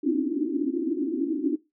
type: band-pass noise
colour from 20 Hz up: pink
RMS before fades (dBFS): -26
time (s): 0.03-1.56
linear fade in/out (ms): 10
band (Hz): 260 to 350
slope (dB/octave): 96
effects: noise-tail reverb RT60 0.2 s tail -18 dB re dry